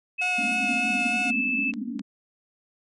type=tone with pitch glide; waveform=sine; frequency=2577 to 2627 Hz; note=E7 to E7; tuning=-40 to -7 cents; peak=-23 dBFS; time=0.18-1.72 s; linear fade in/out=20 ms; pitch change=+33 cents; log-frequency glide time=0.43-1.37 s
type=tone with vibrato; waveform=sawtooth; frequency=721 Hz; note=F#5; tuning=45 cents flat; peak=-25 dBFS; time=0.21-1.31 s; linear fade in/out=10 ms; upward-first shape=triangle; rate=3.3 Hz; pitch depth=19 cents each way
type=band-pass noise; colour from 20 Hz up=pink; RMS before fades=-31 dBFS; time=0.38-2.02 s; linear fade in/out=10 ms; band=210 to 280 Hz; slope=96 dB/octave
type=clicks; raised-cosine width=0.2 ms; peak=-23 dBFS; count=2; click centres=1.738 / 1.994 s
effects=MP3 48 kbps